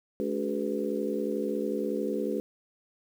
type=harmonic tone with a mistuned harmonic; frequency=71 Hz; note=C#2; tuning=42 cents sharp; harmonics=3 / 4 / 5 / 6 / 7; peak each=-34 / -34 / -34 / -34 / -34 dBFS; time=0.2-2.4 s; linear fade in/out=0 ms; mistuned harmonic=5; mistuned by=+81 cents; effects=9-bit